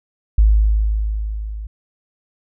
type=tone with level ramp; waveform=sine; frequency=53 Hz; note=G#1; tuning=36 cents sharp; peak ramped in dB=-7 to -26 dBFS; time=0.38-1.67 s; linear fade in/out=5 ms; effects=none